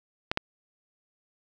clicks, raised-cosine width 0.3 ms, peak -10 / -9 dBFS, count 2, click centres 0.315 / 0.374 s, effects 8-bit

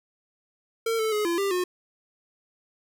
square tone with pitch steps, 454.8 / 439.4 / 421.5 / 340.8 / 396.3 / 360.9 Hz, A#4 / A4 / G#4 / F4 / G4 / F#4, -43 / -2 / +26 / -42 / +19 / -43 cents, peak -24 dBFS, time 0.86-1.64 s, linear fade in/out 5 ms, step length 130 ms, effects none

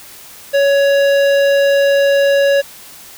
sine tone with hard clipping, 559 Hz, C#5, 14 cents sharp, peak -11 dBFS, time 0.53-2.62 s, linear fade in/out 20 ms, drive 14 dB, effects white hiss -37 dBFS RMS until 3.17 s

